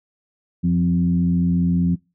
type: tone with frequency modulation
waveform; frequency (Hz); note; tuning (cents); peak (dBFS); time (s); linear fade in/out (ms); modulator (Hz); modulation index
sine; 174.61; F3; 0; -15; 0.63-1.96; 20; 85.2; 0.68
effects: noise-tail reverb RT60 0.3 s tail -26 dB re dry